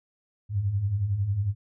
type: beating tone pair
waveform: sine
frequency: 91.7 / 102.7 Hz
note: F#2 / G#2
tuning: -15 / -19 cents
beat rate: 11 Hz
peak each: -32 / -24 dBFS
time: 0.49-1.55 s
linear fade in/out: 50 ms
effects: none